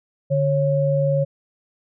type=tone pair together; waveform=sine; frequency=146.17 / 549 Hz; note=D3 / C#5; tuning=-8 / -17 cents; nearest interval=octave + major seventh; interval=2291 cents; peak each=-19 dBFS; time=0.3-1.25 s; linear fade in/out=20 ms; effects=none